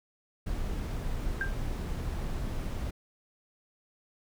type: noise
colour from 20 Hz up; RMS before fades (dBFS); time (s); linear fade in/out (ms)
brown; -33; 0.46-2.91; 10
type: tone with exponential decay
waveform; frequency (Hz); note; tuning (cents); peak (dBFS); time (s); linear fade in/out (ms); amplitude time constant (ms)
sine; 1589; G6; +23; -25; 1.41-1.56; 1; 32
effects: none